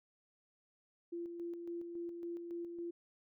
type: tone with tremolo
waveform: sine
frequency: 342.6 Hz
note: F4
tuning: 33 cents flat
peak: -39 dBFS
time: 1.12-2.91 s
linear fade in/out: 10 ms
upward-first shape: square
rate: 3.6 Hz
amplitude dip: 40%
effects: none